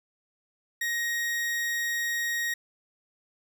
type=tone; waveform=40% pulse; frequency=1880 Hz; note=A#6; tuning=14 cents sharp; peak=-26 dBFS; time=0.81-2.54 s; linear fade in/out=5 ms; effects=none